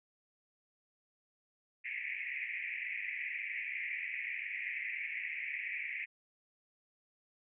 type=band-pass noise; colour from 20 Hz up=pink; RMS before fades=-40 dBFS; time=1.84-6.06 s; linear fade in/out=20 ms; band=1900 to 2500 Hz; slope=96 dB/octave; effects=none